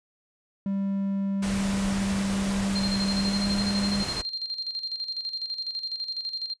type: tone with pitch glide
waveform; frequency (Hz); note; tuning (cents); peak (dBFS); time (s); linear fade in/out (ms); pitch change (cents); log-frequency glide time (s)
triangle; 196.5 to 200.5; G3 to G3; +4 to +39; -23; 0.66-4.03; 2; +35; 3.15-3.5
type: noise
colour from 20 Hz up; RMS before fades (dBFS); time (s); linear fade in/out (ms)
pink; -33; 1.42-4.22; 10
type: tone with tremolo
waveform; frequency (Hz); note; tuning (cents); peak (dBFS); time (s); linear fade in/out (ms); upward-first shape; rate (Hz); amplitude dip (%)
sine; 4186; C8; 0; -27; 2.75-6.54; 10; square; 12; 60
effects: noise-tail reverb RT60 0.1 s tail -18 dB re dry + resampled to 22050 Hz